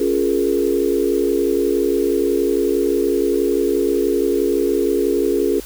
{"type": "chord", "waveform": "sine", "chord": "Bb minor seventh", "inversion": "first", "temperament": "equal", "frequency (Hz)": [277.2, 349.2, 415.3, 466.2], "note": ["Db4", "F4", "Ab4", "Bb4"], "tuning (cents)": [0, 0, 0, 0], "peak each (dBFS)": [-22, -20, -18, -23], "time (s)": [0, 5.6], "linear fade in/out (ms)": 5, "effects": ["added 50 Hz sine -38 dBFS peak until 5.65 s", "white hiss -38 dBFS RMS until 5.65 s"]}